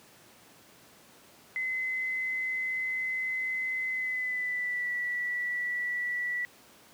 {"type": "tone with pitch glide", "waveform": "sine", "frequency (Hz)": [2041, 1954.5], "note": ["C7", "B6"], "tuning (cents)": [-44, -19], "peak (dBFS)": -29, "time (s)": [1.56, 6.45], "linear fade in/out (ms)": 0, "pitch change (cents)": -75, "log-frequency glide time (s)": [3.9, 4.92], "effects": ["pink hiss -56 dBFS RMS until 6.93 s", "high-pass 150 Hz 12 dB/octave"]}